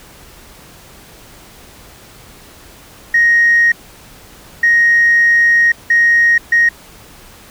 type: tone bursts at uneven times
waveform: sine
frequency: 1872 Hz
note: A#6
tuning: 7 cents sharp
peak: -6 dBFS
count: 4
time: 3.14-3.72 / 4.63-5.72 / 5.9-6.38 / 6.52-6.69 s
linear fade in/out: 5 ms
effects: tanh soft clip ceiling -3 dBFS + pink hiss -40 dBFS RMS until 7.5 s